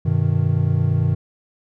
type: chord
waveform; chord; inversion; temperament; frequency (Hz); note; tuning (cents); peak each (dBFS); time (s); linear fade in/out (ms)
triangle; G augmented; none; equal with one note detuned; 98 / 126.65 / 155.56; G2 / B2 / D#3; 0 / +44 / 0; -18; 0.05-1.15; 10
effects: none